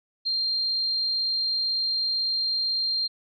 sine tone, 4186 Hz, C8, in tune, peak -23 dBFS, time 0.25-3.08 s, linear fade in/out 20 ms, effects none

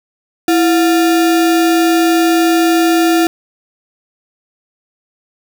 sine tone with sample-and-hold, 331.7 Hz, E4, 11 cents sharp, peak -8 dBFS, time 0.48-3.27 s, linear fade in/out 2 ms, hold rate 1050 Hz, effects none

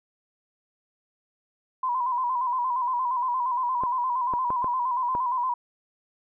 sine tone with vibrato, 997 Hz, B5, 16 cents sharp, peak -23 dBFS, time 1.83-5.54 s, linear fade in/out 5 ms, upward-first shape square, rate 8.6 Hz, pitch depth 58 cents each way
clicks, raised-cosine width 1 ms, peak -18 dBFS, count 5, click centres 3.836 / 4.337 / 4.504 / 4.644 / 5.151 s
effects none

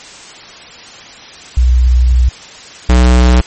sine / square tone pair in turn, 61.74 / 61.74 Hz, B1 / B1, 0 / 0 cents, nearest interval unison, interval 0 cents, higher neither, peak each -5 dBFS, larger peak neither, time 1.57-2.29 / 2.89-3.41 s, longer first, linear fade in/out 5 ms, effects white hiss -33 dBFS RMS until 3.46 s + MP3 32 kbps

